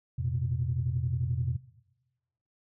sine chord, F suspended fourth, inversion none, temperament equal with one note detuned, 87.31 / 116.54 / 127.97 Hz, F2 / Bb2 / C3, 0 / 0 / -38 cents, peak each -32 / -33 / -30 dBFS, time 0.18-1.57 s, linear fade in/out 10 ms, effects noise-tail reverb RT60 1.0 s tail -18 dB re dry + tanh soft clip ceiling -18 dBFS

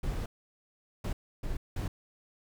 brown noise bursts at uneven times, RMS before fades -33 dBFS, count 4, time 0.03-0.26 / 1.04-1.13 / 1.43-1.57 / 1.76-1.88 s, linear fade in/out 5 ms, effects none

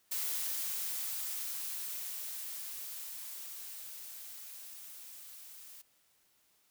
blue noise with level ramp, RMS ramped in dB -35 to -52 dBFS, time 0.11-5.82 s, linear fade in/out 10 ms, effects white hiss -71 dBFS RMS until 6.7 s

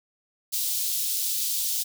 white high-pass noise, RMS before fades -27 dBFS, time 0.52-1.84 s, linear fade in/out 20 ms, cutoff 3500 Hz, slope 24 dB/octave, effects none

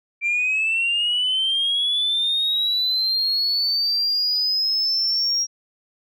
sine linear sweep, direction up, 2349 to 5640 Hz, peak -17 dBFS, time 0.21-5.47 s, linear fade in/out 50 ms, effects tanh soft clip ceiling -15 dBFS

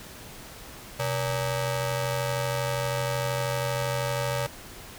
sawtooth ring-modulated tone, 349.2 Hz, F4, in tune, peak -19 dBFS, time 0.99-4.47 s, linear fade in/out 10 ms, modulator 221 Hz, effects pink hiss -44 dBFS RMS until 4.98 s

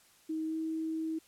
sine tone with pitch glide, 316.6 to 320.1 Hz, D#4 to D#4, +30 to +49 cents, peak -32 dBFS, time 0.29-1.19 s, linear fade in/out 10 ms, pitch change +19 cents, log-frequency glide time 0.46-0.56 s, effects white hiss -63 dBFS RMS until 1.27 s + low-pass 12000 Hz 12 dB/octave

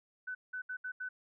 sine tone bursts at uneven times, 1504 Hz, F#6, 28 cents sharp, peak -37 dBFS, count 5, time 0.27-0.35 / 0.53-0.62 / 0.69-0.77 / 0.84-0.92 / 1-1.09 s, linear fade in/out 10 ms, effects none

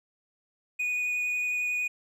triangle tone with vibrato, 2470 Hz, D#7, 13 cents flat, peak -25 dBFS, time 0.79-1.88 s, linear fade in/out 10 ms, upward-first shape triangle, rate 11 Hz, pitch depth 10 cents each way, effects none

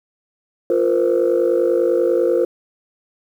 sine chord, F suspended fourth, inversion none, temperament equal with one note detuned, 349.2 / 466.2 / 516.3 Hz, F4 / Bb4 / C5, 0 / 0 / -23 cents, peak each -17 dBFS, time 0.7-2.45 s, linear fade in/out 2 ms, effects tanh soft clip ceiling -8 dBFS + 8-bit

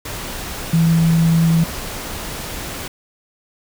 sine tone in noise, 164.81 Hz, E3, in tune, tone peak -11 dBFS, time 0.73-1.64 s, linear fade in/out 5 ms, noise pink, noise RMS -28 dBFS, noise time 0.05-2.88 s, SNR +14 dB, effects none

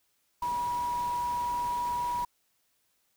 sine tone in noise, 968 Hz, B5, 35 cents flat, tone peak -28 dBFS, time 0.42-2.25 s, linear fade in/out 5 ms, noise pink, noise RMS -45 dBFS, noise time 0.42-2.25 s, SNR +14 dB, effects white hiss -73 dBFS RMS until 3.16 s

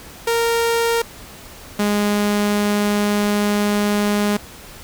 sawtooth tone pair in turn, 463.6 / 206.5 Hz, A#4 / G#3, -10 / -10 cents, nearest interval octave + major second, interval 1400 cents, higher first, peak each -12 dBFS, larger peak neither, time 0.27-1.02 / 1.79-4.37 s, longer second, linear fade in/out 5 ms, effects pink hiss -39 dBFS RMS until 4.83 s

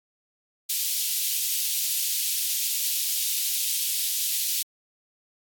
white high-pass noise, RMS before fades -26 dBFS, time 0.69-4.63 s, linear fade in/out 10 ms, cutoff 2900 Hz, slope 24 dB/octave, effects AAC 64 kbps

